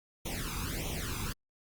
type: noise with flanger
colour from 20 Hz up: pink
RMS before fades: -36 dBFS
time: 0.25-1.33 s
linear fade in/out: 10 ms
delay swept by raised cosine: 0.31 to 0.83 ms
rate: 1.6 Hz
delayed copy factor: +0.9
effects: Opus 48 kbps